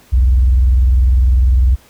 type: tone with vibrato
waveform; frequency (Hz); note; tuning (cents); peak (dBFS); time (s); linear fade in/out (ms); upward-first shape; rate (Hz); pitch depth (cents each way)
sine; 62.6; B1; +24; -6; 0.12-1.76; 20; sine; 20; 290
effects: tanh soft clip ceiling -4 dBFS + pink hiss -47 dBFS RMS until 1.89 s